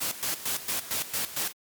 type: noise with tremolo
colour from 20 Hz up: white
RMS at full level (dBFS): -29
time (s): 0-1.53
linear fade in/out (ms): 20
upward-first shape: square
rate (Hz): 4.4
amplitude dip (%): 75
effects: high-pass 80 Hz 12 dB/octave + MP3 96 kbps